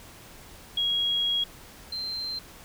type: tone pair in turn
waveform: sine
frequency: 3300 / 4133 Hz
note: G#7 / C8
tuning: -12 / -22 cents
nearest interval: major third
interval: 390 cents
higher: second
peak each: -23 / -30 dBFS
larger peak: first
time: 0.77-1.44 / 1.92-2.39 s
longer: first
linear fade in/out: 5 ms
effects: pink hiss -48 dBFS RMS until 2.64 s